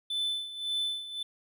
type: tone with tremolo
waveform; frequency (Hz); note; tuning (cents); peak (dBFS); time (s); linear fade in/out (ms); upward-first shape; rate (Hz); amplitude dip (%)
triangle; 3515; A7; -2; -26; 0.1-1.23; 5; sine; 1.8; 75
effects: none